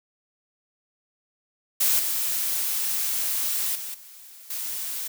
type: noise with level steps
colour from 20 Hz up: blue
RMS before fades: -21 / -26 / -34 / -46 / -31 dBFS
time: 1.8-5.08 s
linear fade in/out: 10 ms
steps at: 1.99 / 3.75 / 3.94 / 4.5 s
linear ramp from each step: 5 ms
effects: none